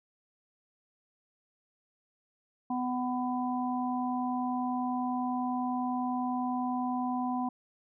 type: harmonic tone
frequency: 250 Hz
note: B3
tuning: 21 cents sharp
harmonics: 1 / 3 / 4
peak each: -31 / -34 / -37 dBFS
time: 2.7-7.49 s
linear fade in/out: 5 ms
effects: none